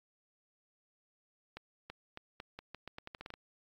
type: accelerating click train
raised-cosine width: 0.3 ms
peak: -28 dBFS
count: 14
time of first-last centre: 1.57-3.339 s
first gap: 330 ms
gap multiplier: 0.83
effects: AAC 32 kbps